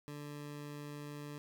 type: tone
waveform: 20% pulse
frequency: 146.5 Hz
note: D3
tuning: 4 cents flat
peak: -39 dBFS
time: 0.08-1.38 s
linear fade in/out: 0 ms
effects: none